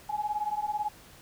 sine beating tone pair, 830.6 / 848.6 Hz, G#5 / G#5, 0 / +37 cents, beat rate 18 Hz, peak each -32 / -31 dBFS, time 0.09-0.89 s, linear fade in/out 10 ms, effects pink hiss -53 dBFS RMS until 1.21 s

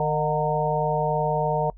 harmonic tone with a mistuned harmonic, 153.1 Hz, D#3, 28 cents flat, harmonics 1 / 3 / 4 / 5 / 6, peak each -27 / -27 / -27 / -27 / -27 dBFS, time 0-1.7 s, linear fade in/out 2 ms, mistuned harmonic 5, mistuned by -69 cents, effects noise-tail reverb RT60 0.1 s tail -24 dB re dry + added 45 Hz sine -42 dBFS peak until 1.77 s

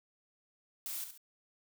blue noise with echo, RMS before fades -40 dBFS, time 0.86-1.04 s, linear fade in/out 0 ms, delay 68 ms, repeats 2, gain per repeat -8 dB, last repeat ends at 1.176 s, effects none

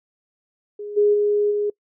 sine tone with level steps, 414.1 Hz, G#4, 5 cents flat, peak -29 / -13 / -16 / -19 dBFS, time 0.79-1.7 s, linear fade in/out 5 ms, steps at 0.96 / 1.13 / 1.5 s, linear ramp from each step 20 ms, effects noise-tail reverb RT60 0.1 s tail -24 dB re dry

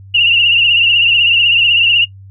sine tone with vibrato, 2794 Hz, F7, in tune, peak -7 dBFS, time 0.14-2.05 s, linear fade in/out 10 ms, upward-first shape triangle, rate 16 Hz, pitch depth 77 cents each way, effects noise-tail reverb RT60 0.1 s tail -18 dB re dry + added 97 Hz sine -33 dBFS peak until 2.3 s

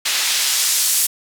white noise with band-pass filter sweep, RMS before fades -18 dBFS, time 0.05-1.07 s, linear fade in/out 10 ms, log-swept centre 2900 to 9300 Hz, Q 0.73, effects none

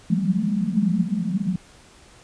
white band-pass noise, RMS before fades -22 dBFS, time 0.1-1.56 s, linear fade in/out 5 ms, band 170 to 220 Hz, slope 96 dB/octave, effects pink hiss -50 dBFS RMS until 2.23 s + resampled to 22050 Hz

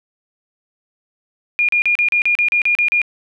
sine tone bursts, 2423 Hz, D#7, 47 cents flat, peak -12 dBFS, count 11, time 1.59-3.017 s, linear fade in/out 0 ms, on 97 ms, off 36 ms, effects none

